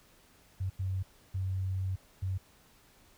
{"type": "tone bursts at uneven times", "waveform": "sine", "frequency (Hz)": 94.4, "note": "F#2", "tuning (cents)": 35, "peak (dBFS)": -30, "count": 4, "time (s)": [[0.6, 0.7], [0.79, 1.03], [1.34, 1.96], [2.22, 2.38]], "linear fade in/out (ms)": 10, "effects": ["pink hiss -62 dBFS RMS until 3.17 s"]}